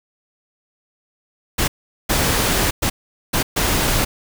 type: noise bursts at uneven times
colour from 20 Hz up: pink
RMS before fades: -18 dBFS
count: 5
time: 1.58-1.68 / 2.09-2.71 / 2.82-2.9 / 3.33-3.43 / 3.56-4.05 s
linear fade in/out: 10 ms
effects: none